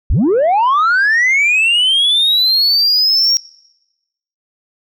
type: linear sweep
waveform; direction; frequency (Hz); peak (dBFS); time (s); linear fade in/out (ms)
sine; up; 32.7 to 5620; -7; 0.1-3.37; 0
effects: noise-tail reverb RT60 1.0 s tail -25 dB re dry + tanh soft clip ceiling -8 dBFS